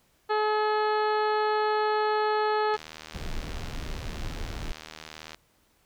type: harmonic tone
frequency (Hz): 426.7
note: G#4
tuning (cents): +47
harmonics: 1 / 2 / 3 / 4 / 5 / 6 / 7 / 8 / 9 / 10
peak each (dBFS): -26 / -27 / -31 / -35 / -45 / -45 / -47 / -47 / -51 / -43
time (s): 0.29-2.77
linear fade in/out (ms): 20
type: click train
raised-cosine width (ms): 0.2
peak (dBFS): -23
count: 205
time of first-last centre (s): 2.74-5.345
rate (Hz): 78.3
type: noise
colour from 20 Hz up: brown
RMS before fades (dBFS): -34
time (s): 3.14-4.72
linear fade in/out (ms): 5
effects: pink hiss -66 dBFS RMS until 5.85 s